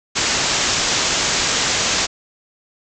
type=low-pass noise; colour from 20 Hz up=white; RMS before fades=-19 dBFS; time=0.15-2.07 s; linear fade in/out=20 ms; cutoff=7500 Hz; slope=96 dB/octave; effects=none